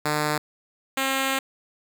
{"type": "tone pair in turn", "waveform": "5% pulse", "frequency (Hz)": [150.5, 268.2], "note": ["D3", "C4"], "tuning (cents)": [43, 43], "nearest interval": "minor seventh", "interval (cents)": 1000, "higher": "second", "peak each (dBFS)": -11, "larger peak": "neither", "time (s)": [[0.05, 0.38], [0.97, 1.39]], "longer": "second", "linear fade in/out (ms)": 5, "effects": []}